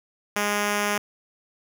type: tone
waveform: 5% pulse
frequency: 206.3 Hz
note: G#3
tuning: 11 cents flat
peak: -11 dBFS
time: 0.36-0.98 s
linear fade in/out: 5 ms
effects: none

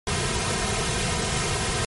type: noise with comb filter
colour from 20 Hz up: pink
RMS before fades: -25 dBFS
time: 0.07-1.85 s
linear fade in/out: 2 ms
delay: 3.5 ms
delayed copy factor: -0.85
effects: MP3 48 kbps

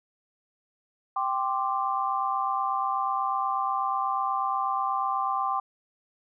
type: chord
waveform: sine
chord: G suspended fourth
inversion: none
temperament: equal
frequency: 784 / 1046.5 / 1174.7 Hz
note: G5 / C6 / D6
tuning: 0 / 0 / 0 cents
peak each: -29 dBFS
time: 1.16-5.6 s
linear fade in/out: 5 ms
effects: none

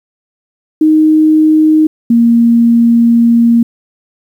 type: tone pair in turn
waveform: sine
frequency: 311.1 / 233.6 Hz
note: D#4 / A#3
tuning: 0 / +4 cents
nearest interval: perfect fourth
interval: 496 cents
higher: first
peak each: -4 dBFS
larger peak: neither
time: 0.81-1.87 / 2.1-3.63 s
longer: second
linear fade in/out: 5 ms
effects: 7-bit

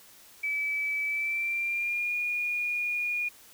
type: tone with pitch glide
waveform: sine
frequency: 2300 to 2437 Hz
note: D7 to D#7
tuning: -37 to -37 cents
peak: -27 dBFS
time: 0.43-3.29 s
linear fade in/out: 10 ms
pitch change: +100 cents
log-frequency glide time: 1.06-2.14 s
effects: white hiss -54 dBFS RMS until 3.53 s

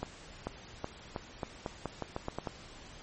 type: accelerating click train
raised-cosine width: 1 ms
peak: -20 dBFS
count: 12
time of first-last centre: 0.03-2.472 s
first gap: 440 ms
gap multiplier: 0.85
effects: pink hiss -51 dBFS RMS until 3.02 s + MP3 32 kbps

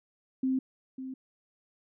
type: tone with echo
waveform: sine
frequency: 261.6 Hz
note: C4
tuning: in tune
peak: -25 dBFS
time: 0.43-0.59 s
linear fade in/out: 5 ms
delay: 550 ms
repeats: 1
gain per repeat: -11 dB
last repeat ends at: 1.14 s
effects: none

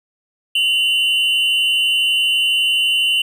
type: tone pair together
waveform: triangle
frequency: 2777 / 3009 Hz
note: F7 / F#7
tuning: -10 / +28 cents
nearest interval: minor second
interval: 138 cents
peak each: -15 dBFS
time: 0.55-3.22 s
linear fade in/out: 5 ms
effects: none

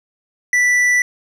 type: tone with tanh clipping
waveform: sine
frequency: 1971 Hz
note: B6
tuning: 4 cents flat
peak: -13 dBFS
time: 0.53-1.02 s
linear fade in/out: 2 ms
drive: 9 dB
effects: none

